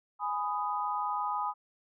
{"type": "chord", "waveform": "sine", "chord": "G# minor", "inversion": "none", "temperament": "equal with one note detuned", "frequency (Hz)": [830.6, 996.9, 1244.5], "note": ["G#5", "B5", "D#6"], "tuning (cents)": [0, 16, 0], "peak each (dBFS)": -34, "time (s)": [0.19, 1.54], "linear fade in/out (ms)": 50, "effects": []}